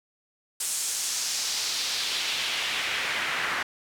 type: noise with band-pass filter sweep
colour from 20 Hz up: pink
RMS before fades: -29 dBFS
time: 0.6-3.63 s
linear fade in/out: 5 ms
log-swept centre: 8600 to 1700 Hz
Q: 1.6
effects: none